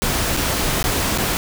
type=noise with dropouts; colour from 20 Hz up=pink; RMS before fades=-20 dBFS; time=0.02-1.37 s; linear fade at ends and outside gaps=0 ms; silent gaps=0.366-0.371 / 0.828-0.841 / 1.177-1.184 s; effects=none